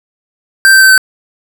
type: tone with pitch steps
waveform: square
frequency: 1568 / 1556.3 / 1544.6 / 1533.1 Hz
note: G6 / G6 / G6 / G6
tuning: 0 / -13 / -26 / -39 cents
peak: -3 dBFS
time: 0.65-0.978 s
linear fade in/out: 0 ms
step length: 82 ms
effects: none